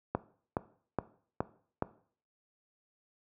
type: click train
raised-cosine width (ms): 1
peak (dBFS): -15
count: 5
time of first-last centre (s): 0.15-1.824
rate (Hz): 2.39
effects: noise-tail reverb RT60 0.5 s tail -17 dB re dry + high-pass 80 Hz 12 dB/octave